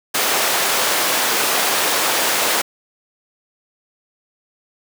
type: high-pass noise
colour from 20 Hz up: pink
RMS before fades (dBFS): -18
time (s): 0.14-2.62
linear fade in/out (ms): 10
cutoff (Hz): 510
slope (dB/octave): 12
effects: none